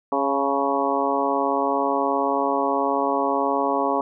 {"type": "harmonic tone with a mistuned harmonic", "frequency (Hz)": 138.59, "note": "C#3", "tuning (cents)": 0, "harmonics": [2, 3, 4, 5, 6, 7, 8], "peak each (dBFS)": [-27, -27, -27, -27, -27, -27, -27], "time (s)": [0.12, 4.01], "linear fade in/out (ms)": 2, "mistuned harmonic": 6, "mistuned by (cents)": 37, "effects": []}